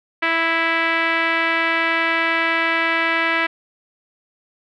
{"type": "tone with low-pass filter", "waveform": "5% pulse", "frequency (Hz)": 329.6, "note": "E4", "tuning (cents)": 0, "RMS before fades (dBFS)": -19, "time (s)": [0.22, 3.47], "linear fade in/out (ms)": 10, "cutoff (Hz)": 2100, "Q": 2.2, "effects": []}